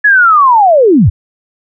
sine linear sweep, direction down, 1720 to 65.7 Hz, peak -3 dBFS, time 0.04-1.1 s, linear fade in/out 10 ms, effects none

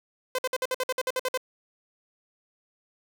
sawtooth tone bursts, 512 Hz, C5, 38 cents flat, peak -21 dBFS, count 12, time 0.35-1.375 s, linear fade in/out 2 ms, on 35 ms, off 55 ms, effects none

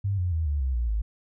sine tone with pitch steps, 99.2 / 89.4 / 80.58 / 72.62 / 65.45 / 58.98 / 53.16 Hz, G2 / F2 / E2 / D2 / C2 / A#1 / G#1, +21 / +41 / -39 / -19 / +1 / +21 / +41 cents, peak -23 dBFS, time 0.04-1.02 s, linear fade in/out 10 ms, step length 140 ms, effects none

